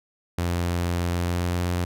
sawtooth tone with pitch glide, 87 to 88.27 Hz, F2 to F2, -6 to +19 cents, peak -19 dBFS, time 0.38-1.85 s, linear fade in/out 5 ms, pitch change +25 cents, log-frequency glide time 1.06-1.61 s, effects none

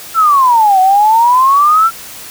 sine exponential two-way sweep, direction down then up, 1370 to 740 to 1370 Hz, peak -5 dBFS, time 0.14-1.91 s, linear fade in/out 50 ms, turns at 0.8 s, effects white hiss -30 dBFS RMS until 2.3 s

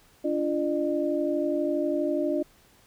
sine tone cluster, 289.7 / 342 / 605 Hz, D4 / F4 / D#5, -24 / -36 / -49 cents, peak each -28 dBFS, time 0.24-2.43 s, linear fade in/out 10 ms, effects pink hiss -59 dBFS RMS until 2.86 s

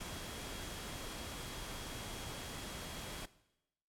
sine tone in noise, 3288 Hz, G#7, 18 cents flat, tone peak -55 dBFS, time 0-3.26 s, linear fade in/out 10 ms, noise pink, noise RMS -45 dBFS, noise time 0-3.26 s, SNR -13 dB, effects noise-tail reverb RT60 0.9 s tail -18 dB re dry + low-pass 12000 Hz 12 dB/octave

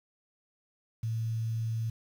sine tone with quantisation, 112.9 Hz, A2, 45 cents sharp, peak -29 dBFS, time 1.03-1.9 s, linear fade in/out 5 ms, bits 9, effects none

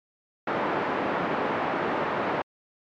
white band-pass noise, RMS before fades -27 dBFS, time 0.47-2.42 s, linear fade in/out 5 ms, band 190 to 1100 Hz, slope 12 dB/octave, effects low-pass 3000 Hz 12 dB/octave + MP3 96 kbps

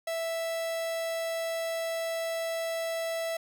45% pulse tone, 659.3 Hz, E5, in tune, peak -30 dBFS, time 0.07-3.37 s, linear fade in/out 5 ms, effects none

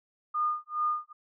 sine tone with tremolo, 1219 Hz, D#6, 36 cents flat, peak -24 dBFS, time 0.34-1.13 s, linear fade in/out 10 ms, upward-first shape sine, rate 2.4 Hz, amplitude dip 100%, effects none

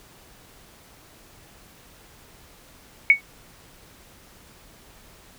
sine tone with exponential decay, 2225 Hz, C#7, 6 cents sharp, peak -6 dBFS, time 3.1-3.21 s, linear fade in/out 1 ms, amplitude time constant 22 ms, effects pink hiss -51 dBFS RMS until 5.38 s

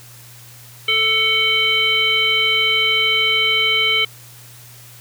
harmonic tone with a mistuned harmonic, 440 Hz, A4, in tune, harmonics 1 / 3 / 5 / 7 / 9, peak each -28 / -27 / -18 / -16 / -28 dBFS, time 0.88-4.05 s, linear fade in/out 5 ms, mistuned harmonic 5, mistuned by +26 cents, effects added 120 Hz sine -43 dBFS peak until 5 s + white hiss -43 dBFS RMS until 5 s

